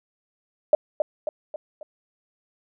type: tone with echo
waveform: sine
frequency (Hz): 607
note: D#5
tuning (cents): -43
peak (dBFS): -11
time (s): 0.73-0.75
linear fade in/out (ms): 2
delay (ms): 270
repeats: 4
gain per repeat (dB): -6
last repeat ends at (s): 1.83
effects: none